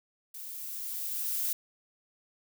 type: noise with level ramp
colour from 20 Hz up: violet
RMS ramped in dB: -43 to -30 dBFS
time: 0.34-1.53 s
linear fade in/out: 5 ms
effects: none